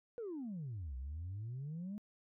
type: exponential two-way sweep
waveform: sine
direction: down then up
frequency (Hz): 493.9 to 61.74 to 214.1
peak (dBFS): -39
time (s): 0.18-1.98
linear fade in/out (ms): 0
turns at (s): 0.96
effects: tanh soft clip ceiling -38 dBFS